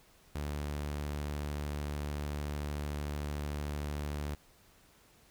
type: tone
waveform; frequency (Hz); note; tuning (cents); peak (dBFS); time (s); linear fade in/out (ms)
sawtooth; 73.4; D2; 0; -31; 0.35-4.35; 5
effects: pink hiss -63 dBFS RMS until 5.3 s